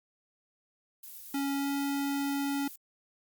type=noise; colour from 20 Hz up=violet; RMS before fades=-46 dBFS; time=1.03-2.76 s; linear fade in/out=5 ms
type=tone with pitch glide; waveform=square; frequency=278.2 to 280.3 Hz; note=C#4 to C#4; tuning=+6 to +19 cents; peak=-30 dBFS; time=1.34-2.68 s; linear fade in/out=5 ms; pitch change=+13 cents; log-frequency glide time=1.54-1.7 s
effects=Opus 48 kbps